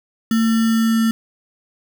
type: tone with sample-and-hold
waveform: sine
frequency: 225.5 Hz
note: A3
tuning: 43 cents sharp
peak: -13 dBFS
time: 0.31-1.11 s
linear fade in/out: 2 ms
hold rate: 1575 Hz
effects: none